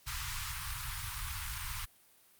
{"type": "band-stop noise", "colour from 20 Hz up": "pink", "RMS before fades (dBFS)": -39, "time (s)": [0.06, 1.86], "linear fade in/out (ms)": 20, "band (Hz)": [130, 970], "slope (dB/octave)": 48, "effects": ["white hiss -64 dBFS RMS until 2.39 s", "Opus 48 kbps"]}